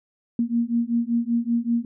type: beating tone pair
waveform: sine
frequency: 232.2 / 237.4 Hz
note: A#3 / A#3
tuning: -7 / +32 cents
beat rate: 5.2 Hz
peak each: -23 dBFS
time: 0.39-1.85 s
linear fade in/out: 2 ms
effects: none

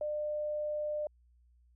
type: tone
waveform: sine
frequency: 600 Hz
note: D5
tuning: 37 cents sharp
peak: -32 dBFS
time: 0.01-1.07 s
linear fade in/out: 2 ms
effects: added 60 Hz sine -62 dBFS peak until 1.75 s

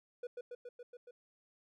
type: tone with echo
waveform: triangle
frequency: 488.2 Hz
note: B4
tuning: 20 cents flat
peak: -37 dBFS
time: 0.23-0.27 s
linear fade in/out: 5 ms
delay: 140 ms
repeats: 6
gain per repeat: -2 dB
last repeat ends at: 1.11 s
effects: none

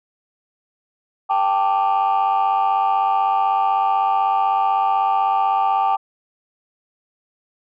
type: chord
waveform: sine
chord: G suspended second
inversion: none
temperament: equal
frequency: 784 / 880 / 1174.7 Hz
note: G5 / A5 / D6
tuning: 0 / 0 / 0 cents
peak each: -16 / -19 / -21 dBFS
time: 1.29-5.97 s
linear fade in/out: 20 ms
effects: tanh soft clip ceiling -11 dBFS

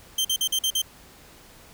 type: tone bursts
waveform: sawtooth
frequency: 3136 Hz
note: G7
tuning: in tune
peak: -18 dBFS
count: 6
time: 0.18-0.818 s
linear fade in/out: 5 ms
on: 68 ms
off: 46 ms
effects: pink hiss -50 dBFS RMS until 1.73 s

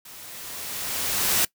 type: noise with level ramp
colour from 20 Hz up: white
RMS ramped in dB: -44 to -20 dBFS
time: 0.05-1.45 s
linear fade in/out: 5 ms
effects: noise-tail reverb RT60 0.1 s tail -21 dB re dry

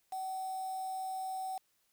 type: tone with quantisation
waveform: sine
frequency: 757 Hz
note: F#5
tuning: 39 cents sharp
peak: -36 dBFS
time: 0.12-1.58 s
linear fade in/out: 5 ms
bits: 8
effects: white hiss -75 dBFS RMS until 1.92 s

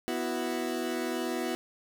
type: chord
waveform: 30% pulse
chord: B suspended fourth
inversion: none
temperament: equal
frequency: 246.9 / 329.6 / 370 Hz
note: B3 / E4 / F#4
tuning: 0 / 0 / 0 cents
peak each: -32 dBFS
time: 0.08-1.55 s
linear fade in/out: 0 ms
effects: none

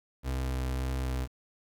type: tone with vibrato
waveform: 35% pulse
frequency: 64.6 Hz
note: C2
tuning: 21 cents flat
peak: -28 dBFS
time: 0.23-1.28 s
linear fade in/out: 50 ms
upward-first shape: sine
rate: 1.8 Hz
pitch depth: 14 cents each way
effects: 9-bit

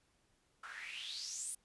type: noise with band-pass filter sweep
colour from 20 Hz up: white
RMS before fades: -45 dBFS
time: 0.63-1.55 s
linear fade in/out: 5 ms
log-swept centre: 1300 to 10000 Hz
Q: 6.4
effects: pink hiss -75 dBFS RMS until 1.64 s + resampled to 24000 Hz

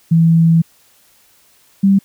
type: tone pair in turn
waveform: sine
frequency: 164.81 / 195.99 Hz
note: E3 / G3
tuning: 0 / 0 cents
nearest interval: minor third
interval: 300 cents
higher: second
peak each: -7 dBFS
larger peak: neither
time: 0.11-0.62 / 1.83-1.99 s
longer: first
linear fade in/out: 10 ms
effects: white hiss -52 dBFS RMS until 2.04 s

